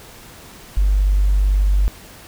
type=tone with tanh clipping; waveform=triangle; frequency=49 Hz; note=G1; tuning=in tune; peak=-12 dBFS; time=0.77-1.88 s; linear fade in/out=0 ms; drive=4 dB; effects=pink hiss -41 dBFS RMS until 2.27 s